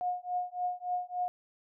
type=tone with tremolo; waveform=sine; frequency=720 Hz; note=F#5; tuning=47 cents flat; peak=-27 dBFS; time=0.01-1.28 s; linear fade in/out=0 ms; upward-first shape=triangle; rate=3.5 Hz; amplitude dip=100%; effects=none